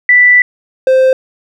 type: tone pair in turn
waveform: sine / triangle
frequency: 1975.5 / 521.9 Hz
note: B6 / C5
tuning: 0 / -4 cents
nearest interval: octave + major seventh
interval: 2304 cents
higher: first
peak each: -3 dBFS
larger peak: neither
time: 0.09-0.42 / 0.87-1.13 s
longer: first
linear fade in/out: 2 ms
effects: none